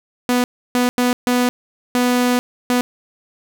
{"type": "tone bursts at uneven times", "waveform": "sawtooth", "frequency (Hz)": 246.9, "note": "B3", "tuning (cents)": 0, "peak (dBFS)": -10, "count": 6, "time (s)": [[0.29, 0.44], [0.75, 0.89], [0.98, 1.13], [1.27, 1.49], [1.95, 2.39], [2.7, 2.81]], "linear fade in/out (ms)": 0, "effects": []}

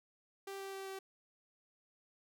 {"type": "tone with pitch steps", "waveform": "sawtooth", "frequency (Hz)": [392, 389.7, 387.5, 385.3], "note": ["G4", "G4", "G4", "G4"], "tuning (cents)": [0, -10, -20, -30], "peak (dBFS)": -39, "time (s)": [0.47, 0.99], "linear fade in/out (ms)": 5, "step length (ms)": 130, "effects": []}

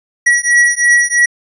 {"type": "beating tone pair", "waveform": "square", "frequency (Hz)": [1924, 1927], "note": ["B6", "B6"], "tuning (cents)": [-46, -43], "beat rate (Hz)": 3, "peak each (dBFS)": -12, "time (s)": [0.26, 1.26], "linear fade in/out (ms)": 10, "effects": ["resampled to 24000 Hz"]}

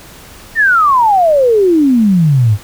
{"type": "exponential sweep", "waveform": "sine", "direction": "down", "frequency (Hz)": [1864.7, 98], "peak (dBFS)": -6, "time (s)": [0.55, 2.58], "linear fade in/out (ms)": 50, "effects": ["pink hiss -36 dBFS RMS until 2.63 s"]}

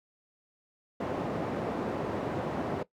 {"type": "band-pass noise", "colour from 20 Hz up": "white", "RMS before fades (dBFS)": -33, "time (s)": [1, 2.83], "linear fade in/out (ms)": 5, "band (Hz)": [130, 560], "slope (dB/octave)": 12, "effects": ["noise-tail reverb RT60 0.1 s tail -17 dB re dry"]}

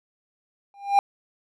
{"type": "tone with exponential growth", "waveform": "triangle", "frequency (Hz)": 801, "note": "G5", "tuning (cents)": 37, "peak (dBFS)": -9, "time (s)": [0.74, 0.99], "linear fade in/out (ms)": 1, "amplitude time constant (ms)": 53, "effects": []}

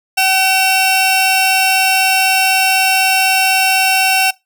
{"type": "tone pair together", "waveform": "sawtooth", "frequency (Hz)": [760, 2708], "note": ["F#5", "E7"], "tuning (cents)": [46, 46], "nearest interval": "octave + minor seventh", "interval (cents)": 2200, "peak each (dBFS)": -10, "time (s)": [0.17, 4.31], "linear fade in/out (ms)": 10, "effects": ["noise-tail reverb RT60 0.2 s tail -21 dB re dry"]}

